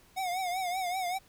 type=tone with vibrato; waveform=square; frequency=733 Hz; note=F#5; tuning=16 cents flat; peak=-31 dBFS; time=0.16-1.19 s; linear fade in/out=20 ms; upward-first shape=triangle; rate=5.2 Hz; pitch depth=100 cents each way; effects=pink hiss -61 dBFS RMS until 1.28 s